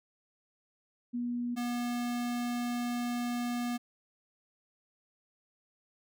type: tone pair in turn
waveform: sine / square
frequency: 241.6 / 241.6 Hz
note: B3 / B3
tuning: -38 / -38 cents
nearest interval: unison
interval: 0 cents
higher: neither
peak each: -31 / -32 dBFS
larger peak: first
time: 1.13-1.56 / 1.56-3.78 s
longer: second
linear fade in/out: 20 ms
effects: none